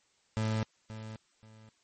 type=tone with echo; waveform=30% pulse; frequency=109.6 Hz; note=A2; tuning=6 cents flat; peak=-26 dBFS; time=0.37-0.63 s; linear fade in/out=0 ms; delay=530 ms; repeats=2; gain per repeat=-12 dB; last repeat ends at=1.69 s; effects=white hiss -70 dBFS RMS until 1.83 s + MP3 32 kbps